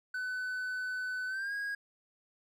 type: tone with pitch glide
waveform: triangle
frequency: 1505 to 1641.2 Hz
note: F#6 to G#6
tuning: +29 to -21 cents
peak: -32 dBFS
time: 0.14-1.75 s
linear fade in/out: 5 ms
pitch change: +150 cents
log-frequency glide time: 1.27-1.53 s
effects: none